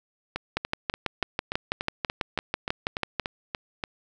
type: two click trains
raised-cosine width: 0.3 ms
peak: -13 / -9 dBFS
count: 13 / 17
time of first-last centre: 0.36-3.838 / 0.57-3.197 s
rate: 3.45 / 6.09 Hz
effects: none